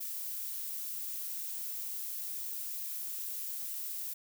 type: noise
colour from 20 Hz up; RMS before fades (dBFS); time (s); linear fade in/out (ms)
violet; -39; 0-4.14; 10
effects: none